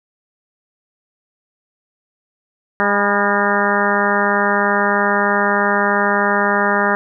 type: harmonic tone with a mistuned harmonic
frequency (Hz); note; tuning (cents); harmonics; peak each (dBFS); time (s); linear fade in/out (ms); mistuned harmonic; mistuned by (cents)
203.2; G#3; -38; 1 / 2 / 3 / 4 / 5 / 6 / 7 / 8 / 9; -22 / -22 / -22 / -22 / -22 / -22 / -22 / -22 / -22; 2.8-6.95; 0; 5; -45
effects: none